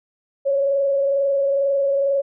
sine tone with frequency modulation, 554.4 Hz, C#5, in tune, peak -16 dBFS, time 0.45-2.22 s, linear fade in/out 20 ms, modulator 22.2 Hz, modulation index 0.44, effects none

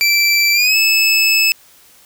25% pulse tone with pitch glide, 2337 to 2608 Hz, D7 to E7, -9 to -19 cents, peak -7 dBFS, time 0.01-1.52 s, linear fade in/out 0 ms, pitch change +190 cents, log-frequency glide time 0.53-0.76 s, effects white hiss -47 dBFS RMS until 2.05 s

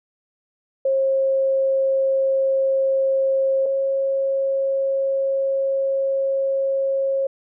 sine tone pair in turn, 537 / 542.3 Hz, C5 / C#5, +45 / -38 cents, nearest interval unison, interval 17 cents, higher second, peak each -16 / -18 dBFS, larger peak first, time 0.85-3.66 / 3.66-7.27 s, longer second, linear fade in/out 5 ms, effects none

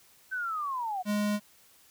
sine linear sweep, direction down, 1552 to 712 Hz, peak -30 dBFS, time 0.31-1.03 s, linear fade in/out 20 ms
square tone, 207.7 Hz, G#3, in tune, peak -27 dBFS, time 1.05-1.4 s, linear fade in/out 50 ms
effects white hiss -60 dBFS RMS until 1.9 s

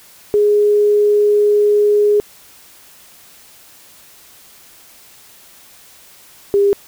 sine tone pair in turn, 415.3 / 402.1 Hz, G#4 / G4, 0 / +44 cents, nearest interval minor second, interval 56 cents, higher first, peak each -9 dBFS, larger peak neither, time 0.34-2.2 / 6.54-6.73 s, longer first, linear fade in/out 0 ms, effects white hiss -44 dBFS RMS until 6.87 s

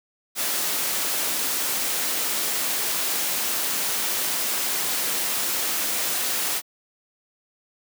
white noise, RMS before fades -25 dBFS, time 0.35-6.62 s, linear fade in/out 50 ms, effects high-pass 200 Hz 12 dB/octave

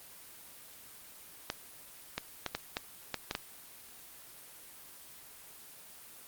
clicks, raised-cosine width 0.2 ms, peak -15 dBFS, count 8, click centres 1.501 / 2.18 / 2.463 / 2.55 / 2.769 / 3.143 / 3.311 / 3.351 s, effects white hiss -52 dBFS RMS until 6.27 s + Opus 24 kbps

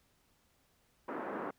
pink band-pass noise, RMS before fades -40 dBFS, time 1.08-1.51 s, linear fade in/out 5 ms, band 240 to 1500 Hz, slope 24 dB/octave, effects pink hiss -72 dBFS RMS until 1.58 s

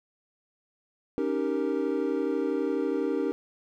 triangle chord, Eb dominant seventh, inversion third, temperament equal with one note detuned, 277.2 / 309.3 / 392 / 466.2 Hz, Db4 / Eb4 / G4 / Bb4, 0 / -10 / 0 / 0 cents, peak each -29 dBFS, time 1.18-3.32 s, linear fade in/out 0 ms, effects none

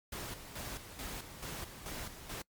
pink noise with tremolo, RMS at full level -42 dBFS, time 0.12-2.42 s, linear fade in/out 5 ms, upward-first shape square, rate 2.3 Hz, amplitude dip 60%, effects noise-tail reverb RT60 0.1 s tail -25 dB re dry + MP3 96 kbps

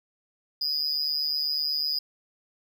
triangle tone with amplitude modulation, 4953 Hz, D#8, 9 cents flat, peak -20 dBFS, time 0.61-1.99 s, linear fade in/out 5 ms, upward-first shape sine, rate 148 Hz, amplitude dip 85%, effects none

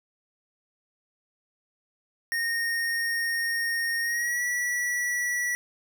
square tone with pitch glide, 1851 to 1945.3 Hz, A#6 to B6, -13 to -27 cents, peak -26 dBFS, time 2.32-5.55 s, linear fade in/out 0 ms, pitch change +86 cents, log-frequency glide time 4.01-4.43 s, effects none

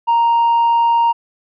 sine tone with tanh clipping, 932.3 Hz, A#5, in tune, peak -11 dBFS, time 0.07-1.13 s, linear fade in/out 20 ms, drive 1 dB, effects none

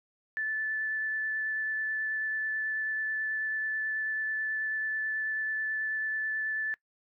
sine tone with vibrato, 1748 Hz, A6, 12 cents flat, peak -29 dBFS, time 0.37-6.74 s, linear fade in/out 0 ms, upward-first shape sine, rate 9.2 Hz, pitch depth 8 cents each way, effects noise-tail reverb RT60 0.1 s tail -22 dB re dry

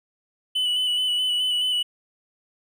triangle tone with vibrato, 2982 Hz, F#7, 13 cents sharp, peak -19 dBFS, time 0.55-1.83 s, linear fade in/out 10 ms, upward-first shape square, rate 4.7 Hz, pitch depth 21 cents each way, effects none

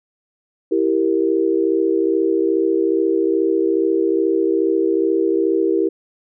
sine chord, E diminished, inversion none, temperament equal, 329.6 / 392 / 466.2 Hz, E4 / G4 / Bb4, 0 / 0 / 0 cents, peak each -18 / -18 / -21 dBFS, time 0.71-5.89 s, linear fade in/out 10 ms, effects none

